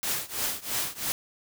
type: noise with tremolo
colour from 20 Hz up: white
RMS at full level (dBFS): -27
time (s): 0.03-1.12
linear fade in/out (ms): 0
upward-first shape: triangle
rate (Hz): 3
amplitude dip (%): 95
effects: none